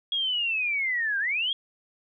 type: linear two-way sweep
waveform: sine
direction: down then up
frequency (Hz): 3322 to 1558 to 3322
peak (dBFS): -24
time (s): 0.12-1.53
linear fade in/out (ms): 2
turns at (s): 1.19
effects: none